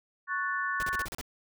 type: chord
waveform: sine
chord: F# minor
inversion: second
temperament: equal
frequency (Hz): 1108.7 / 1480 / 1760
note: C#6 / F#6 / A6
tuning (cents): 0 / 0 / 0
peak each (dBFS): -33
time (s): 0.27-1.07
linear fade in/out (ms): 50
type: noise bursts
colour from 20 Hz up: pink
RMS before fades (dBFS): -38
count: 7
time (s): 0.8-1.212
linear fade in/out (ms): 0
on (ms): 28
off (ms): 36
effects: none